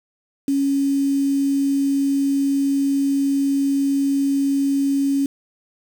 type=tone with quantisation; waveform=sine; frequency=277.2 Hz; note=C#4; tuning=in tune; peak=-16 dBFS; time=0.48-5.26 s; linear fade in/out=2 ms; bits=6; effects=none